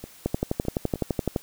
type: two click trains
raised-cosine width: 2 ms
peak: -10 / -22 dBFS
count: 14 / 4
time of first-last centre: 0.26-1.362 / 0.04-0.957 s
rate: 11.8 / 3.27 Hz
effects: white hiss -50 dBFS RMS until 1.42 s